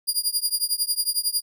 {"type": "tone with tremolo", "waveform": "20% pulse", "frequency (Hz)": 4832, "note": "D8", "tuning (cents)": 48, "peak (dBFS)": -12, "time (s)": [0.07, 1.42], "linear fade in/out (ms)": 20, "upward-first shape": "triangle", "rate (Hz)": 11, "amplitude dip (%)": 100, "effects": []}